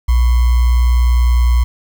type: tone with sample-and-hold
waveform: sine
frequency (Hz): 60.2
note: B1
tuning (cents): -44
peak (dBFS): -8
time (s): 0.08-1.64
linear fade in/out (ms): 10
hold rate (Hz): 1050
effects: none